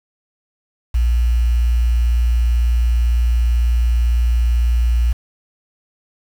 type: tone with quantisation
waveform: sine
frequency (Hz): 59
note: A#1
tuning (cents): +22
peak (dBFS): -12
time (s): 0.94-5.13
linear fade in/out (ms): 10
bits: 6
effects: none